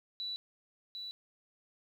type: tone with echo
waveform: sine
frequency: 3951 Hz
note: B7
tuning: in tune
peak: -36 dBFS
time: 0.2-0.36 s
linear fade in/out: 0 ms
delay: 750 ms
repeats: 1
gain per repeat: -4 dB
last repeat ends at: 1.11 s
effects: 11-bit